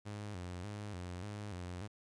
sawtooth tone with vibrato, 96.3 Hz, G2, 30 cents flat, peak -38 dBFS, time 0.05-1.88 s, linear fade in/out 20 ms, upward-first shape square, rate 1.7 Hz, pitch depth 130 cents each way, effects resampled to 22050 Hz + 13-bit

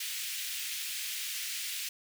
pink high-pass noise, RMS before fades -37 dBFS, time 0-1.89 s, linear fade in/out 5 ms, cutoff 2200 Hz, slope 24 dB/octave, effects none

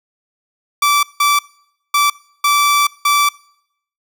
sawtooth tone bursts at uneven times, 1161 Hz, D6, 20 cents flat, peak -7 dBFS, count 5, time 0.82-1.03 / 1.2-1.39 / 1.94-2.1 / 2.44-2.87 / 3.05-3.29 s, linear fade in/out 5 ms, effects noise-tail reverb RT60 0.7 s tail -23 dB re dry

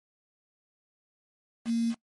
sine tone with quantisation, 231 Hz, A#3, 16 cents flat, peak -24 dBFS, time 1.65-1.95 s, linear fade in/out 50 ms, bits 7, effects noise-tail reverb RT60 0.1 s tail -22 dB re dry + MP3 48 kbps

